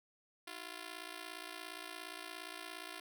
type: ring-modulated tone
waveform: 5% pulse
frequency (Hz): 346.2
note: F4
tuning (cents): -15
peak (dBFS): -31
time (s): 0.47-3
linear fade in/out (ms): 5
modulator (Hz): 28.6
effects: none